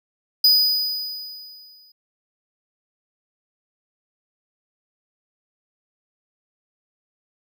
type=tone with exponential decay; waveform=square; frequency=4965 Hz; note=D#8; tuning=5 cents flat; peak=-11 dBFS; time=0.44-1.92 s; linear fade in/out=5 ms; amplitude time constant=320 ms; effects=none